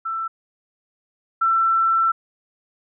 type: tone pair in turn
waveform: sine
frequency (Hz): 1333 / 1340.4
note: E6 / E6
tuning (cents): +19 / +29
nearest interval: unison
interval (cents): 10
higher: second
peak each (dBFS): -23 / -15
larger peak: second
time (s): 0.05-0.28 / 1.41-2.12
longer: second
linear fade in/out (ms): 10
effects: none